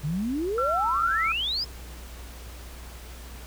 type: exponential sweep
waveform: sine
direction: up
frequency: 138.59 to 5230 Hz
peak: -25 dBFS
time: 0.03-1.65 s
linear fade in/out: 20 ms
type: tone with vibrato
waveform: sine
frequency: 1343 Hz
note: E6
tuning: 32 cents sharp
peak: -24 dBFS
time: 0.58-1.32 s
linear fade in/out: 2 ms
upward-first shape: sine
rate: 2.7 Hz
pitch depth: 26 cents each way
effects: added 60 Hz sine -40 dBFS peak until 3.46 s + pink hiss -46 dBFS RMS until 3.46 s